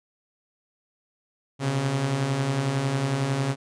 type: beating tone pair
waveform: sawtooth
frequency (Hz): 126.4 / 137.4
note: B2 / C#3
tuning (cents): +41 / -15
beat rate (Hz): 11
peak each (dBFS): -27 / -20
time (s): 1.59-3.56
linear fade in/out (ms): 50
effects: resampled to 22050 Hz